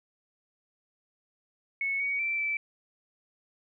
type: tone with pitch steps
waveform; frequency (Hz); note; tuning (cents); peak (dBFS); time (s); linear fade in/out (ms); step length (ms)
sine; 2204 / 2246 / 2338 / 2321; C#7 / C#7 / D7 / D7; -11 / +22 / -8 / -21; -27; 1.81-2.57; 2; 190
effects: none